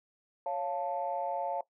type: chord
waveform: sine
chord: Db augmented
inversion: none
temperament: equal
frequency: 554.4 / 698.5 / 880 Hz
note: Db5 / F5 / A5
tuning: 0 / 0 / 0 cents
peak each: -35 / -35 / -35 dBFS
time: 0.46-1.61 s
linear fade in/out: 2 ms
effects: noise-tail reverb RT60 0.1 s tail -17 dB re dry + tanh soft clip ceiling -22 dBFS